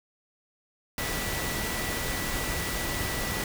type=tone in noise; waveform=sine; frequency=1960 Hz; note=B6; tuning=14 cents flat; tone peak=-37 dBFS; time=0.98-3.44 s; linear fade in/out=2 ms; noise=pink; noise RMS=-31 dBFS; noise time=0.98-3.44 s; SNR=-9 dB; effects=none